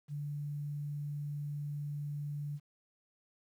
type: tone with quantisation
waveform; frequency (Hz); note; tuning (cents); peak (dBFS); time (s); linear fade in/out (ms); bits
sine; 145.9; D3; -11; -36; 0.08-2.6; 50; 11
effects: none